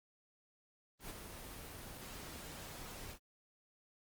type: noise with ADSR envelope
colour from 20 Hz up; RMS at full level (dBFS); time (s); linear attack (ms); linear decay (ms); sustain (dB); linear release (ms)
pink; -44; 0.99-3.19; 110; 13; -5; 81
effects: Opus 24 kbps